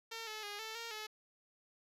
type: tone with pitch steps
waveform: 5% pulse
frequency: 454.4 / 431.7 / 411 / 441.7 / 462.5 / 429.9 Hz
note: A#4 / A4 / G#4 / A4 / A#4 / A4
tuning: -44 / -33 / -18 / +7 / -14 / -40 cents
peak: -31 dBFS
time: 0.11-1.07 s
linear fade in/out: 10 ms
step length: 160 ms
effects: low-pass 11000 Hz 12 dB/octave + 12-bit